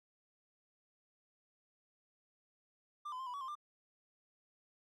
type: tone with pitch steps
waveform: triangle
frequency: 1188 / 1015 / 1050 / 986 / 1131 / 1050 / 1191 Hz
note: D6 / B5 / C6 / B5 / C#6 / C6 / D6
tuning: +20 / +47 / +6 / -3 / +34 / +6 / +24 cents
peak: -39 dBFS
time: 3.05-3.554 s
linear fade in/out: 10 ms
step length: 72 ms
effects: none